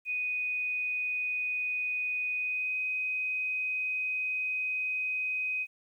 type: tone with pitch glide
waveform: sine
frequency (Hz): 2489 to 2511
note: D#7 to D#7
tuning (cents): 0 to +15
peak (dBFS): -29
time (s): 0.05-5.67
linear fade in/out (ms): 50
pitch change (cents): +15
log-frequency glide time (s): 2.35-2.77
effects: 11-bit